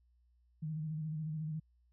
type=tone with vibrato; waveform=sine; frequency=155.56 Hz; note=D#3; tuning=in tune; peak=-36 dBFS; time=0.62-1.6 s; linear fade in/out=10 ms; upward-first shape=square; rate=14 Hz; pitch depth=39 cents each way; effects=added 60 Hz sine -67 dBFS peak until 1.92 s